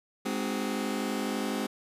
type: chord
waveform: sawtooth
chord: Ab dominant seventh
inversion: none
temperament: just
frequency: 207.7 / 259.6 / 311.5 / 373.8 Hz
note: Ab3 / C4 / Eb4 / Gb4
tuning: 0 / -13 / +2 / +18 cents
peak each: -29 / -29 / -34 / -34 dBFS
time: 0.25-1.67 s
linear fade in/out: 10 ms
effects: resampled to 32000 Hz